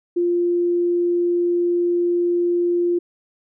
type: tone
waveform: sine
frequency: 348.8 Hz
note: F4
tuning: 2 cents flat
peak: -16 dBFS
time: 0.16-2.99 s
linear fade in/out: 10 ms
effects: none